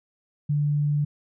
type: tone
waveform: sine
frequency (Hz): 146.83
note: D3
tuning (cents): 0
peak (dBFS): -20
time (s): 0.49-1.05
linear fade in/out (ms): 10
effects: none